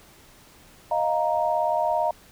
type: chord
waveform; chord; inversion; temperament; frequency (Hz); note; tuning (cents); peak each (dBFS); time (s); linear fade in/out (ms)
sine; Eb suspended second; none; just; 622.3 / 700 / 933.4; Eb5 / F5 / Bb5; 0 / +4 / +2; -25; 0.91-2.11; 5
effects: pink hiss -52 dBFS RMS until 2.31 s